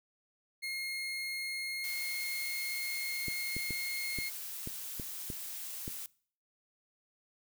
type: tone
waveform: 30% pulse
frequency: 2146 Hz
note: C7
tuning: 43 cents sharp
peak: -33 dBFS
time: 0.62-4.3 s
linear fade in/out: 20 ms
type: noise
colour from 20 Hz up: blue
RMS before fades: -42 dBFS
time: 1.84-6.06 s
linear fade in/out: 0 ms
type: clicks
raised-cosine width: 3 ms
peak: -27 dBFS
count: 8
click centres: 3.283 / 3.566 / 3.707 / 4.187 / 4.674 / 4.998 / 5.302 / 5.879 s
effects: noise-tail reverb RT60 0.5 s tail -22 dB re dry